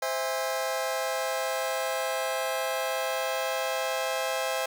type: chord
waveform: sawtooth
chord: C augmented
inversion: none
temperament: just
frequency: 523.3 / 654.1 / 817.6 Hz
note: C5 / E5 / G#5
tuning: 0 / -14 / -27 cents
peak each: -27 / -28 / -30 dBFS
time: 0.02-4.66 s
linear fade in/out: 5 ms
effects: none